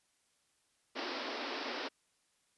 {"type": "band-pass noise", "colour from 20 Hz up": "pink", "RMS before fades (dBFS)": -40, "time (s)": [0.95, 1.89], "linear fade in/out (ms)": 20, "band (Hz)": [240, 5400], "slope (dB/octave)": 96, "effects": ["white hiss -75 dBFS RMS until 2.57 s", "resampled to 24000 Hz"]}